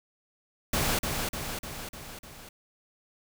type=noise with echo; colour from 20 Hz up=pink; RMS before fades=-27 dBFS; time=0.73-0.99 s; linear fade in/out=5 ms; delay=300 ms; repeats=5; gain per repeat=-4 dB; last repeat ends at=2.49 s; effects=none